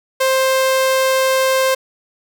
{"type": "tone", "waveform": "sawtooth", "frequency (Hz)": 526, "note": "C5", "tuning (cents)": 9, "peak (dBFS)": -9, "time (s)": [0.2, 1.75], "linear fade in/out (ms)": 10, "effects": []}